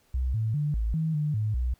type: tone with pitch steps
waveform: sine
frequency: 63.8 / 110.6 / 148 / 55 / 159.6 / 150.1 / 107.4 / 61.6 Hz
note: C2 / A2 / D3 / A1 / D#3 / D3 / A2 / B1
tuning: -43 / +9 / +14 / 0 / +44 / +38 / -41 / -4 cents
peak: -24 dBFS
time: 0.14-1.74 s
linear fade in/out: 5 ms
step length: 200 ms
effects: pink hiss -65 dBFS RMS until 1.79 s